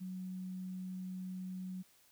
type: tone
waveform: sine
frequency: 185.2 Hz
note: F#3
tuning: 2 cents sharp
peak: -40 dBFS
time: 0-1.83 s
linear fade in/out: 20 ms
effects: white hiss -67 dBFS RMS until 2.11 s